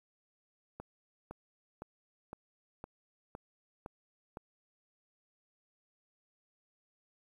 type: click train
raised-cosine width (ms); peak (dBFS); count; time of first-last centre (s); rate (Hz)
1; -29; 8; 0.8-4.371; 1.96
effects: 10-bit